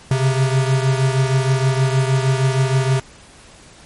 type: beating tone pair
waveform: square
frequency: 130.81 / 137.21 Hz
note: C3 / C#3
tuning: 0 / -17 cents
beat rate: 6.4 Hz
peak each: -16 / -21 dBFS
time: 0.11-3 s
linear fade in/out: 2 ms
effects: pink hiss -44 dBFS RMS until 3.85 s + MP3 48 kbps